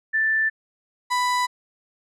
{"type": "tone pair in turn", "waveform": ["sine", "35% pulse"], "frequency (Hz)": [1766, 991.1], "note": ["A6", "B5"], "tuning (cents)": [6, 6], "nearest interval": "minor seventh", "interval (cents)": 1000, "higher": "first", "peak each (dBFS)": -18, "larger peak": "neither", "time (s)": [[0.13, 0.5], [1.1, 1.47]], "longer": "neither", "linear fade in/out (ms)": 20, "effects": ["low-pass 9000 Hz 12 dB/octave"]}